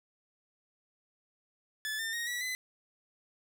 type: tone with pitch steps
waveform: sawtooth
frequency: 1733 / 1800.3 / 1870.3 / 1943 / 2018 Hz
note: A6 / A6 / A#6 / B6 / B6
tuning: -27 / +39 / +5 / -29 / +37 cents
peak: -30 dBFS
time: 1.85-2.55 s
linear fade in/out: 0 ms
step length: 140 ms
effects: 12-bit